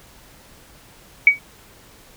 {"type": "tone with exponential decay", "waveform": "sine", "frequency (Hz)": 2260, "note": "C#7", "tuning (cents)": 33, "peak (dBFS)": -3, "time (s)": [1.27, 1.39], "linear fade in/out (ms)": 2, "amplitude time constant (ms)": 26, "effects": ["pink hiss -48 dBFS RMS until 2.16 s"]}